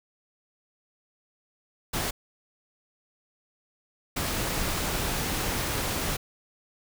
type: noise bursts at uneven times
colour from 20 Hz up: pink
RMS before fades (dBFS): -29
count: 2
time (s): 1.93-2.11 / 4.16-6.17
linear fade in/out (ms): 10
effects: none